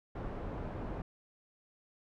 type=low-pass noise; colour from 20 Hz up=pink; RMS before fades=-40 dBFS; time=0.15-1.02 s; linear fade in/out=5 ms; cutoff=930 Hz; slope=12 dB/octave; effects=none